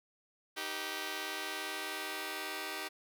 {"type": "chord", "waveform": "5% pulse", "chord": "Eb augmented", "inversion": "none", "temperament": "just", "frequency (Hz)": [311.1, 388.9, 486.1], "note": ["Eb4", "G4", "B4"], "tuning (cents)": [0, -14, -28], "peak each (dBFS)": [-31, -29, -35], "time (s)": [0.56, 2.89], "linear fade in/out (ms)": 20, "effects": []}